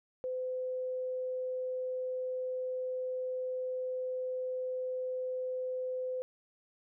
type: tone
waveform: sine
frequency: 510 Hz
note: C5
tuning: 44 cents flat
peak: -33 dBFS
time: 0.24-6.22 s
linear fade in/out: 0 ms
effects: none